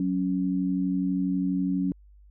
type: tone pair together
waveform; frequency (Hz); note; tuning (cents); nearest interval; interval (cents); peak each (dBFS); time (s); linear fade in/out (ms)
sine; 185 / 277.2; F#3 / C#4; 0 / 0; perfect fifth; 700; -26; 0-1.92; 2
effects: added 50 Hz sine -50 dBFS peak until 2.3 s